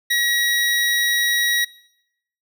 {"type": "tone", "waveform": "25% pulse", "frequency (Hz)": 1910, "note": "A#6", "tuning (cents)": 42, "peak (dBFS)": -13, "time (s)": [0.1, 1.65], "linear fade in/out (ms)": 10, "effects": ["noise-tail reverb RT60 0.8 s tail -23 dB re dry"]}